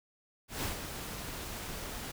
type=noise with ADSR envelope; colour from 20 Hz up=pink; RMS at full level=-34 dBFS; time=0.48-2.12 s; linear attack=150 ms; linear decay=130 ms; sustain=-7 dB; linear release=13 ms; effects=none